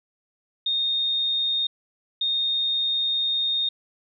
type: tone pair in turn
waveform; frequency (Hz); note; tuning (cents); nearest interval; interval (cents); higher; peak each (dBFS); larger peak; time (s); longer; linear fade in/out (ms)
sine; 3685 / 3685; A#7 / A#7; -21 / -21; unison; 0; neither; -21; neither; 0.66-1.67 / 2.21-3.69; second; 5
effects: none